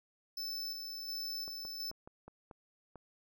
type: tone with tremolo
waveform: square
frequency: 5274 Hz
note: E8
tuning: in tune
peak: -38 dBFS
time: 0.37-1.91 s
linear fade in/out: 5 ms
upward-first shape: square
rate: 1.4 Hz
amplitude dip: 35%
type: clicks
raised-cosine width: 1 ms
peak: -36 dBFS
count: 7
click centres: 1.479 / 1.651 / 1.914 / 2.075 / 2.28 / 2.512 / 2.957 s
effects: none